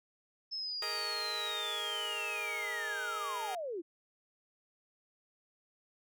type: linear sweep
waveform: sine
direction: down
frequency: 5260 to 311.1 Hz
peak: -36 dBFS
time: 0.51-3.82 s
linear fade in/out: 20 ms
type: chord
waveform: 10% pulse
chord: Ab suspended second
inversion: none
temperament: just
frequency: 415.3 / 467.2 / 623 Hz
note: Ab4 / Bb4 / Eb5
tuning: 0 / +4 / +2 cents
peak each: -35 dBFS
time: 0.82-3.55 s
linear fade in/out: 2 ms
effects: none